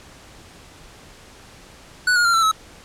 square tone with pitch steps, 1480 / 1430.4 / 1382.5 / 1336.2 / 1291.4 Hz, F#6 / F6 / F6 / E6 / E6, 0 / +41 / -18 / +23 / -36 cents, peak -15 dBFS, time 2.07-2.515 s, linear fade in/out 5 ms, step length 89 ms, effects pink hiss -45 dBFS RMS until 2.84 s + low-pass 9000 Hz 12 dB/octave

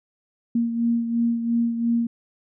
sine beating tone pair, 233.1 / 236 Hz, A#3 / A#3, 0 / +22 cents, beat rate 2.9 Hz, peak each -20 / -28 dBFS, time 0.55-2.07 s, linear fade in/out 5 ms, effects none

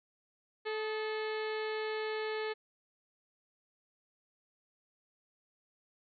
harmonic tone with a mistuned harmonic, 434.1 Hz, A4, 23 cents flat, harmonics 1 / 2 / 3 / 4 / 5 / 6 / 7 / 8 / 9 / 10, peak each -35 / -44 / -47 / -44 / -46 / -51 / -52 / -53 / -54 / -52 dBFS, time 0.65-2.54 s, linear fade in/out 20 ms, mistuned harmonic 3, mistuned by -51 cents, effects none

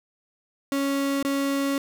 35% pulse tone with dropouts, 277.2 Hz, C#4, in tune, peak -21 dBFS, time 0.72-1.78 s, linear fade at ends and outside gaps 1 ms, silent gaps 1.227-1.249 s, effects none

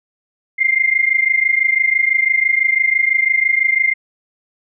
sine tone pair together, 2092 / 2118 Hz, C7 / C7, -1 / +21 cents, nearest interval unison, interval 22 cents, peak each -15 dBFS, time 0.58-3.94 s, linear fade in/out 20 ms, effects none

